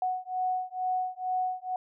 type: beating tone pair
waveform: sine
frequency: 738 / 740.2 Hz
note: F#5 / F#5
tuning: -5 / 0 cents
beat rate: 2.2 Hz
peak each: -31 dBFS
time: 0.02-1.76 s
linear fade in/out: 2 ms
effects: none